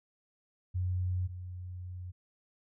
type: tone pair in turn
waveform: sine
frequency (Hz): 91 / 90.42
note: F#2 / F#2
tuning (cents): -28 / -39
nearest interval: unison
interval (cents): 11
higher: first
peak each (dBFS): -29 / -39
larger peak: first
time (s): 0.74-1.28 / 1.28-2.12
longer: second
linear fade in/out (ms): 20
effects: none